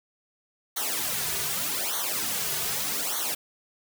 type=noise with flanger; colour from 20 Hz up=white; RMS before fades=-29 dBFS; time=0.76-3.35 s; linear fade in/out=10 ms; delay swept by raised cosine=0.39 to 3.79 ms; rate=0.83 Hz; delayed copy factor=-1; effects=none